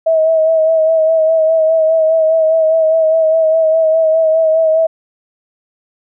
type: tone with vibrato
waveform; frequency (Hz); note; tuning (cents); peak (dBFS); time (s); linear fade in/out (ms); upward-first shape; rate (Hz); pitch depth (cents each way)
sine; 641; E5; -49; -8; 0.06-4.87; 10; sine; 4.9; 31
effects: none